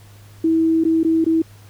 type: tone with dropouts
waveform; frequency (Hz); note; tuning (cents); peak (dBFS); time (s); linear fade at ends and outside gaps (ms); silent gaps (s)
sine; 324.6; E4; -27; -13; 0.44-1.42; 5; 0.839-0.85 / 1.033-1.047 / 1.244-1.263
effects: added 102 Hz sine -42 dBFS peak until 1.69 s + pink hiss -50 dBFS RMS until 1.69 s